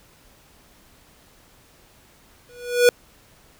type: tone with exponential growth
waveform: square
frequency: 486.5 Hz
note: B4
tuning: 26 cents flat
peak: -9 dBFS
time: 2.49-2.89 s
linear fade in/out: 1 ms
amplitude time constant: 85 ms
effects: pink hiss -54 dBFS RMS until 3.59 s